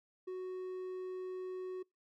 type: tone with hard clipping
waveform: triangle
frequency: 370 Hz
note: F#4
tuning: in tune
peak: -40 dBFS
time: 0.27-1.83 s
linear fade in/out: 10 ms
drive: 6 dB
effects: noise-tail reverb RT60 0.2 s tail -26 dB re dry